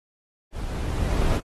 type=noise with level ramp; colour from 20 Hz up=brown; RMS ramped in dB=-32 to -19 dBFS; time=0.52-1.41 s; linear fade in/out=50 ms; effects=AAC 32 kbps